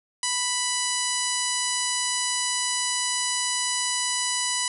harmonic tone with a mistuned harmonic, 987.8 Hz, B5, in tune, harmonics 1 / 2 / 3 / 4 / 5 / 6 / 7 / 8 / 9 / 10, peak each -33 / -33 / -33 / -33 / -33 / -33 / -33 / -33 / -33 / -33 dBFS, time 0.23-4.68 s, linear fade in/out 2 ms, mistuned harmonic 4, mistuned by +17 cents, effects none

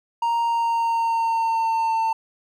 triangle tone with pitch glide, 932 to 898.2 Hz, A#5 to A5, -1 to +35 cents, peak -17 dBFS, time 0.22-2.13 s, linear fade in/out 5 ms, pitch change -64 cents, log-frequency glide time 0.42-1.91 s, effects none

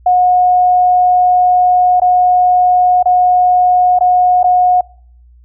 sine tone with dropouts, 725 Hz, F#5, 35 cents flat, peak -6 dBFS, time 0.06-4.81 s, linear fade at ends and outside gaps 5 ms, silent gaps 2-2.017 / 3.028-3.056 / 3.989-4.007 / 4.431-4.441 s, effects noise-tail reverb RT60 0.6 s tail -25 dB re dry + added 60 Hz sine -40 dBFS peak until 5.44 s

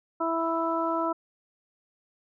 harmonic tone, 329.6 Hz, E4, in tune, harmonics 1 / 2 / 3 / 4, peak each -30 / -30 / -30 / -30 dBFS, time 0.2-1.13 s, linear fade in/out 10 ms
blue noise, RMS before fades -48 dBFS, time 0.36-1.1 s, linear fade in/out 50 ms
effects low-pass 2000 Hz 12 dB/octave

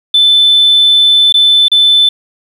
sine tone with dropouts, 3520 Hz, A7, in tune, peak -3 dBFS, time 0.14-2.09 s, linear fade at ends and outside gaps 5 ms, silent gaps 1.325-1.341 / 1.683-1.716 s, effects tanh soft clip ceiling 0 dBFS + 7-bit

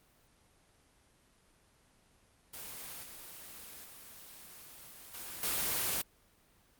white noise with level steps, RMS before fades -45 / -49 / -52 / -44 / -33 dBFS, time 2.53-6.02 s, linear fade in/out 10 ms, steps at 3.03 / 3.84 / 5.14 / 5.43 s, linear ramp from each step 2 ms, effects pink hiss -67 dBFS RMS until 6.79 s + Opus 24 kbps

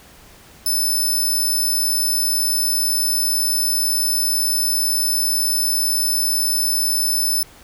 10% pulse tone, 5274 Hz, E8, in tune, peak -11 dBFS, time 0.66-7.43 s, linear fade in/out 2 ms, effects pink hiss -46 dBFS RMS until 7.63 s

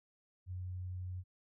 sine tone, 91.2 Hz, F#2, 24 cents flat, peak -39 dBFS, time 0.46-1.24 s, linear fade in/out 50 ms, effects none

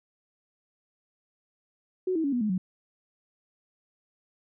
sine tone with pitch steps, 370 / 322.1 / 280.4 / 244.1 / 212.5 / 185 Hz, F#4 / E4 / C#4 / B3 / G#3 / F#3, 0 / -40 / +20 / -20 / +40 / 0 cents, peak -24 dBFS, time 2.07-2.58 s, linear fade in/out 5 ms, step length 85 ms, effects none

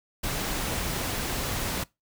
pink noise, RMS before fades -30 dBFS, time 0.23-1.84 s, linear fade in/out 10 ms, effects noise-tail reverb RT60 0.2 s tail -22 dB re dry

